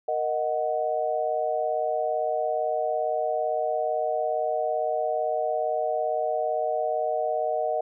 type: chord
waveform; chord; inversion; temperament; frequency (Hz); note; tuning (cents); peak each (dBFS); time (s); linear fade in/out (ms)
sine; D# minor; second; equal; 466.2 / 622.3 / 740; A#4 / D#5 / F#5; 0 / 0 / 0; -31 / -26 / -28; 0.08-7.81; 5
effects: none